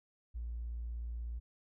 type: tone with tanh clipping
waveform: triangle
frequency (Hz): 58.27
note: A#1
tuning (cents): 0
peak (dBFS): -37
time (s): 0.34-1.4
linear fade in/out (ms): 20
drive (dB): 2
effects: none